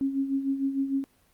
sine tone with tremolo, 272.6 Hz, C#4, 29 cents flat, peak -22 dBFS, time 0.01-1.04 s, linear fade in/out 0 ms, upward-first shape sine, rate 6.6 Hz, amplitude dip 65%, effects pink hiss -64 dBFS RMS until 1.33 s + Opus 32 kbps

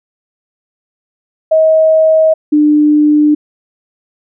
sine tone pair in turn, 635 / 299.1 Hz, D#5 / D4, +35 / +32 cents, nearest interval octave + minor second, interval 1303 cents, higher first, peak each -5 dBFS, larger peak neither, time 1.51-2.34 / 2.52-3.35 s, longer neither, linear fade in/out 10 ms, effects none

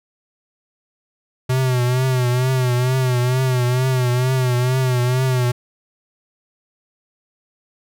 square tone with vibrato, 126.8 Hz, B2, 46 cents sharp, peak -16 dBFS, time 1.49-5.52 s, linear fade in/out 10 ms, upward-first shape triangle, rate 2.2 Hz, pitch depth 71 cents each way, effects none

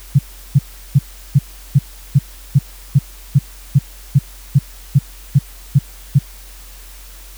sine tone bursts, 138.59 Hz, C#3, in tune, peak -5 dBFS, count 16, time 0.15-6.19 s, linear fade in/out 10 ms, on 40 ms, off 360 ms, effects added 45 Hz sine -36 dBFS peak until 7.37 s + white hiss -41 dBFS RMS until 7.37 s

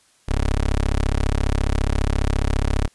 20% pulse tone, 34.65 Hz, C#1, in tune, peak -13 dBFS, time 0.28-2.88 s, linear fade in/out 10 ms, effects white hiss -58 dBFS RMS until 2.94 s + resampled to 24000 Hz

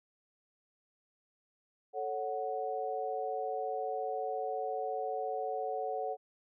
sine chord, F# minor, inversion first, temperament equal, 440 / 554.4 / 740 Hz, A4 / C#5 / F#5, 0 / 0 / 0 cents, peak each -38 / -39 / -36 dBFS, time 1.93-6.17 s, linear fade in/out 50 ms, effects none

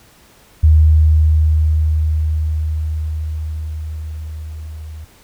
sine tone with level ramp, 77.78 Hz, D#2, in tune, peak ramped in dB -5 to -28 dBFS, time 0.63-5.05 s, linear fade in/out 10 ms, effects pink hiss -48 dBFS RMS until 5.23 s

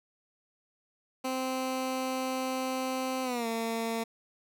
15% pulse tone with pitch glide, 260 to 227.7 Hz, C4 to A#3, -11 to -40 cents, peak -24 dBFS, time 1.24-4.04 s, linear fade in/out 10 ms, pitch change -229 cents, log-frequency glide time 3.23-3.47 s, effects none

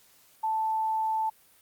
sine tone, 880 Hz, A5, in tune, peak -25 dBFS, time 0.43-1.3 s, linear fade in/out 10 ms, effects white hiss -60 dBFS RMS until 1.61 s + Opus 48 kbps

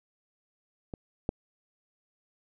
clicks, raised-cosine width 2 ms, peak -24 / -14 dBFS, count 2, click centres 0.938 / 1.291 s, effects none

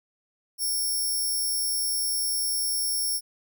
5% pulse tone, 5470 Hz, F8, 37 cents flat, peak -19 dBFS, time 0.58-3.21 s, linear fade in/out 50 ms, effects none

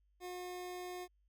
25% pulse tone, 360 Hz, F#4, 47 cents flat, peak -39 dBFS, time 0.2-1.08 s, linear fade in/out 50 ms, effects added 50 Hz sine -70 dBFS peak until 1.28 s

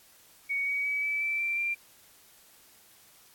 sine tone with pitch steps, 2237 / 2259 / 2281 / 2304 / 2327 / 2350 / 2373 Hz, C#7 / C#7 / C#7 / D7 / D7 / D7 / D7, +15 / +32 / +49 / -34 / -17 / +1 / +17 cents, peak -27 dBFS, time 0.49-1.75 s, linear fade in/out 20 ms, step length 180 ms, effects white hiss -58 dBFS RMS until 3.34 s + AAC 64 kbps

